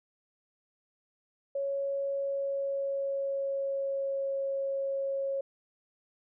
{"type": "tone with pitch glide", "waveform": "sine", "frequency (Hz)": [554.4, 547.1], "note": ["C#5", "C#5"], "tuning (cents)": [0, -23], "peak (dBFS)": -29, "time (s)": [1.55, 5.41], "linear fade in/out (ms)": 5, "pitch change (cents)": -23, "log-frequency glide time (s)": [2.14, 4.36], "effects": []}